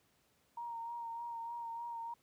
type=tone with vibrato; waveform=sine; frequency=932.3 Hz; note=A#5; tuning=in tune; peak=-40 dBFS; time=0.57-2.14 s; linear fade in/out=5 ms; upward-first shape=sine; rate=3.3 Hz; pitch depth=26 cents each way; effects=pink hiss -73 dBFS RMS until 2.22 s + high-pass 80 Hz 12 dB/octave